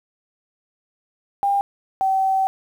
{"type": "tone pair in turn", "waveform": "sine", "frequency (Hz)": [800, 768], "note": ["G5", "G5"], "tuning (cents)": [35, -36], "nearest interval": "minor second", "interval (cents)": 71, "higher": "first", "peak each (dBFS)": -16, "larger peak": "neither", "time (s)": [[1.43, 1.61], [2.01, 2.47]], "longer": "second", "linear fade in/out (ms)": 0, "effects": ["8-bit"]}